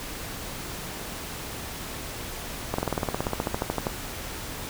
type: slowing click train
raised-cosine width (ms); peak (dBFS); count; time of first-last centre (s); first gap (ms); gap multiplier
1; -11; 19; 2.74-3.868; 44; 1.04
effects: pink hiss -36 dBFS RMS until 4.69 s